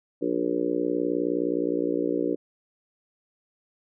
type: harmonic tone with a mistuned harmonic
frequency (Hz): 59.5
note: A#1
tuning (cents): +36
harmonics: 3 / 4 / 5 / 6 / 7 / 8 / 9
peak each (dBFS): -39 / -39 / -27 / -29 / -31 / -30 / -36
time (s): 0.21-2.36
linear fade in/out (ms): 20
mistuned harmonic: 9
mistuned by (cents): +24
effects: none